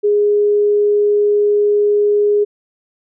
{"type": "tone", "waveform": "sine", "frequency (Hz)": 413.7, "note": "G#4", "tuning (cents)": -7, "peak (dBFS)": -10, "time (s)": [0.03, 2.45], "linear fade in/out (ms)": 20, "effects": []}